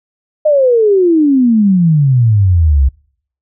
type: exponential sweep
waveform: sine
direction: down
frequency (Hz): 622.3 to 63.9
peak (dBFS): -6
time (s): 0.45-2.89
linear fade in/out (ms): 10
effects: noise-tail reverb RT60 0.6 s tail -26 dB re dry